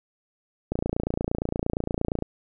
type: click train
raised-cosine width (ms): 2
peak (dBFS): -12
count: 44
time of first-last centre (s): 0.72-2.223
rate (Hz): 28.6
effects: none